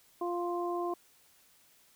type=harmonic tone; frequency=349.2 Hz; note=F4; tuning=in tune; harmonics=1 / 2 / 3; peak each=-33 / -37 / -38 dBFS; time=0.21-0.94 s; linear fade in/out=5 ms; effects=white hiss -64 dBFS RMS until 1.95 s